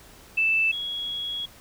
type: tone pair in turn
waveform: sine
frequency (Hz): 2643 / 3330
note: E7 / G#7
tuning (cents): +4 / +4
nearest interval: major third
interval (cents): 400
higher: second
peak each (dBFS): -19 / -28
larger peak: first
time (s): 0.37-0.72 / 0.72-1.46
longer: second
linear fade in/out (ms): 10
effects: pink hiss -50 dBFS RMS until 1.6 s